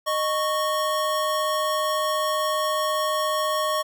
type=tone pair together; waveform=square; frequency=615.6 / 1107 Hz; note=D#5 / C#6; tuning=-19 / -3 cents; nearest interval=minor seventh; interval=1016 cents; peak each=-26 / -25 dBFS; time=0.06-3.83 s; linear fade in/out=20 ms; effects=none